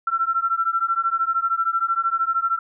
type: beating tone pair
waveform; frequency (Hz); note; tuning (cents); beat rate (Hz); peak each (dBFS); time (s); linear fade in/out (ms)
sine; 1344 / 1357; E6 / E6; +33 / +50; 13; -22; 0.07-2.59; 5
effects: none